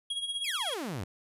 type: tone with tremolo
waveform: square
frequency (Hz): 3296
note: G#7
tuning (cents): -14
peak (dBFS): -30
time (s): 0.1-0.74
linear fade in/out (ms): 5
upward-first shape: sine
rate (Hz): 16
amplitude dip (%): 65
type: exponential sweep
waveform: sawtooth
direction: down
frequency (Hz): 2707 to 82.41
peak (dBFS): -30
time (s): 0.44-1.04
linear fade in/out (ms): 5
effects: resampled to 32000 Hz